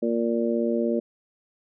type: harmonic tone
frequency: 116.54 Hz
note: A#2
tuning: in tune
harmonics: 2 / 3 / 4 / 5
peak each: -25 / -27 / -28 / -29 dBFS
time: 0.02-1 s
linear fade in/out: 10 ms
effects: none

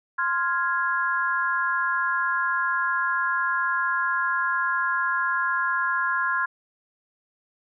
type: chord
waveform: sine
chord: F minor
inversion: second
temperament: equal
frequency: 1046.5 / 1396.9 / 1661.2 Hz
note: C6 / F6 / Ab6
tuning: 0 / 0 / 0 cents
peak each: -26 dBFS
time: 0.18-6.46 s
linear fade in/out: 10 ms
effects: none

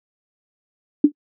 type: tone with exponential decay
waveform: sine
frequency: 293.7 Hz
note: D4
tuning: in tune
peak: -4 dBFS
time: 1.04-1.12 s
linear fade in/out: 5 ms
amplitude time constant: 16 ms
effects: noise-tail reverb RT60 0.1 s tail -26 dB re dry

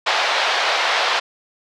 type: band-pass noise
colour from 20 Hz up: pink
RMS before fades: -19 dBFS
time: 0.06-1.2 s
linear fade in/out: 10 ms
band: 620 to 4600 Hz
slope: 24 dB/octave
effects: none

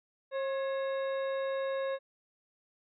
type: harmonic tone with a mistuned harmonic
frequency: 539 Hz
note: C#5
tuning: 49 cents flat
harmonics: 1 / 2 / 3 / 4 / 5 / 7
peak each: -31 / -42 / -44 / -51 / -55 / -51 dBFS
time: 0.31-1.99 s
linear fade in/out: 50 ms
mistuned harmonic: 3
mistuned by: +57 cents
effects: none

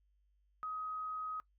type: tone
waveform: sine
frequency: 1261 Hz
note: D#6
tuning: 23 cents sharp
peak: -38 dBFS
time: 0.63-1.4 s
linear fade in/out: 0 ms
effects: noise-tail reverb RT60 0.1 s tail -20 dB re dry + added 50 Hz sine -70 dBFS peak until 1.58 s

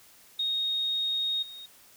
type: tone with level steps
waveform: sine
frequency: 3729 Hz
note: A#7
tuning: in tune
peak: -26 / -41 dBFS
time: 0.39-1.66 s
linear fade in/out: 5 ms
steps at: 1.42 s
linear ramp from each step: 10 ms
effects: white hiss -56 dBFS RMS until 1.96 s

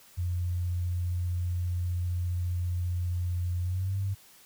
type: tone with pitch glide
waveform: sine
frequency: 88.5 to 97.63 Hz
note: F2 to G2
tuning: +23 to -7 cents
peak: -27 dBFS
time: 0.17-4.15 s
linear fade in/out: 20 ms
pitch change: +170 cents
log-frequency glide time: 3.61-3.97 s
effects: white hiss -56 dBFS RMS until 4.45 s

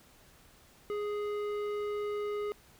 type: tone with tanh clipping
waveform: sine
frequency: 415.3 Hz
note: G#4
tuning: in tune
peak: -34 dBFS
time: 0.9-2.52 s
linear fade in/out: 0 ms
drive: 13 dB
effects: pink hiss -60 dBFS RMS until 2.79 s

